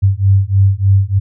sine beating tone pair, 96.2 / 99.5 Hz, G2 / G2, -32 / +26 cents, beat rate 3.3 Hz, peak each -11 dBFS, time 0.02-1.2 s, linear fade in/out 20 ms, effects none

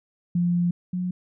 sine tone pair in turn, 174.61 / 180.66 Hz, F3 / F#3, 0 / -41 cents, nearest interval minor second, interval 59 cents, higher second, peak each -19 / -24 dBFS, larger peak first, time 0.35-0.71 / 0.93-1.11 s, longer first, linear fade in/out 5 ms, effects none

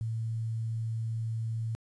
sine tone with quantisation, 112.8 Hz, A2, 44 cents sharp, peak -30 dBFS, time 0.01-1.75 s, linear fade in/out 0 ms, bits 10, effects resampled to 22050 Hz

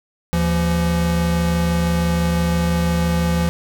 square tone pair together, 76.6 / 170.08 Hz, D#2 / F3, -27 / -46 cents, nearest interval octave + major second, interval 1381 cents, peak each -22 / -18 dBFS, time 0.33-3.49 s, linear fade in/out 0 ms, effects none

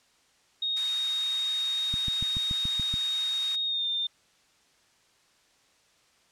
sine tone with pitch glide, 3729 to 3610 Hz, A#7 to A7, 0 to +44 cents, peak -26 dBFS, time 0.62-4.07 s, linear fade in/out 5 ms, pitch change -56 cents, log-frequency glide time 3.65-3.87 s
white high-pass noise, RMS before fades -39 dBFS, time 0.76-3.56 s, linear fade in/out 10 ms, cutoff 1000 Hz, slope 24 dB/octave
click train, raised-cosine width 5 ms, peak -22 dBFS, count 8, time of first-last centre 1.94-2.94 s, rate 7 Hz
effects white hiss -64 dBFS RMS until 6.31 s + low-pass 7000 Hz 12 dB/octave

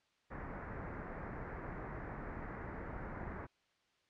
pink low-pass noise, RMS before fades -45 dBFS, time 0.3-3.47 s, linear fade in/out 20 ms, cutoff 2000 Hz, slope 48 dB/octave, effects white hiss -75 dBFS RMS until 4.09 s + low-pass 4000 Hz 12 dB/octave

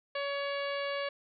harmonic tone, 563 Hz, C#5, 27 cents sharp, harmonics 1 / 2 / 3 / 4 / 5 / 6 / 7 / 8, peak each -34 / -40 / -41 / -42 / -44 / -47 / -51 / -49 dBFS, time 0.15-1.09 s, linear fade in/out 5 ms, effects none

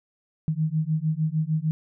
sine beating tone pair, 153.7 / 160.3 Hz, D#3 / E3, -21 / -48 cents, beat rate 6.6 Hz, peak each -25 dBFS, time 0.48-1.71 s, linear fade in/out 0 ms, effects none

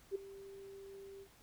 sine tone with ADSR envelope, 392.5 Hz, G4, 2 cents sharp, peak -32 dBFS, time 0.11-1.28 s, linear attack 42 ms, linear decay 10 ms, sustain -17 dB, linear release 71 ms, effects pink hiss -64 dBFS RMS until 1.42 s

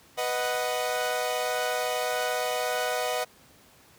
sawtooth chord, B major, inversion none, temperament equal, 493.9 / 622.3 / 740 Hz, B4 / D#5 / F#5, 0 / 0 / 0 cents, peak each -27 dBFS, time 0.17-3.25 s, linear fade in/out 20 ms, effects pink hiss -56 dBFS RMS until 3.98 s + high-pass 80 Hz 12 dB/octave

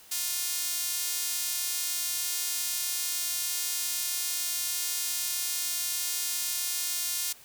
sawtooth tone with high-pass filter, 353.6 Hz, F4, 22 cents sharp, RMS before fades -31 dBFS, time 0.11-7.33 s, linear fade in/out 10 ms, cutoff 6100 Hz, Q 0.63, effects white hiss -53 dBFS RMS until 7.44 s

